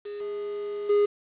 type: tone with level steps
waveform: triangle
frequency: 411.4 Hz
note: G#4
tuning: 16 cents flat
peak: -31 / -28 / -16 dBFS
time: 0.05-1.06 s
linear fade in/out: 10 ms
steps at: 0.2 / 0.89 s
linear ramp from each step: 10 ms
effects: resampled to 8000 Hz + 8-bit